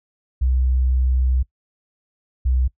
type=tone pair in turn; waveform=sine; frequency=63.8 / 63.55 Hz; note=C2 / C2; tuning=-43 / -50 cents; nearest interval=unison; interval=7 cents; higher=first; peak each=-15 dBFS; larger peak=neither; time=0.41-1.43 / 2.45-2.68 s; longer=first; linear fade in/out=10 ms; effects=noise-tail reverb RT60 0.1 s tail -21 dB re dry